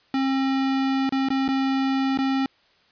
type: tone with dropouts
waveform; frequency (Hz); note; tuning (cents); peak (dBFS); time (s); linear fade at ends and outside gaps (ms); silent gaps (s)
square; 268.1; C4; +42; -21; 0.14-2.46; 2; 1.093-1.123 / 1.287-1.303 / 1.48-1.487 / 2.175-2.187
effects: white hiss -60 dBFS RMS until 2.91 s + resampled to 11025 Hz